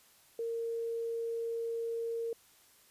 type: tone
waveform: sine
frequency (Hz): 460.9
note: A#4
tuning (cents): -20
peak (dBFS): -33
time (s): 0.39-2.33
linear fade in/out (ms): 2
effects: white hiss -63 dBFS RMS until 2.9 s + resampled to 32000 Hz